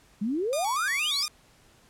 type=exponential sweep; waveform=sine; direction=up; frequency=193.9 to 5660 Hz; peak=-25 dBFS; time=0.21-1.26 s; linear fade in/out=10 ms
type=tone with vibrato; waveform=5% pulse; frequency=1170 Hz; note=D6; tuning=7 cents flat; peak=-20 dBFS; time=0.53-1.28 s; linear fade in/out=0 ms; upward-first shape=square; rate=4.3 Hz; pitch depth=68 cents each way
effects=pink hiss -59 dBFS RMS until 1.89 s + low-pass 11000 Hz 12 dB/octave